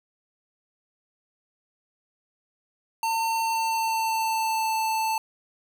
square tone with pitch glide, 904 to 884.4 Hz, A5 to A5, +47 to +9 cents, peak -24 dBFS, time 3.03-5.18 s, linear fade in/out 2 ms, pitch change -38 cents, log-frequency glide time 3.37-4.73 s, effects none

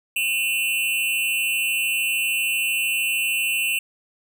square tone with amplitude modulation, 2700 Hz, E7, 41 cents sharp, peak -17 dBFS, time 0.16-3.79 s, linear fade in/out 5 ms, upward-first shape sine, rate 233 Hz, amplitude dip 90%, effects none

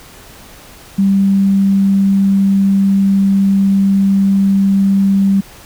sine tone, 196 Hz, G3, in tune, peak -8 dBFS, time 0.98-5.41 s, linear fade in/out 10 ms, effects pink hiss -38 dBFS RMS until 5.65 s

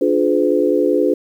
sine chord, D diminished seventh, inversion none, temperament just, 293.7 / 352.4 / 422.9 / 507.5 Hz, D4 / F4 / Ab4 / Cb5, 0 / +16 / +31 / +47 cents, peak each -18 dBFS, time 0.01-1.14 s, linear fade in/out 5 ms, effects 8-bit

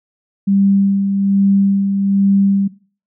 sine tone with tremolo, 197.3 Hz, G3, 11 cents sharp, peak -9 dBFS, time 0.47-2.68 s, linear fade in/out 10 ms, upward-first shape sine, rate 1.2 Hz, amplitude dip 45%, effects noise-tail reverb RT60 0.4 s tail -19 dB re dry

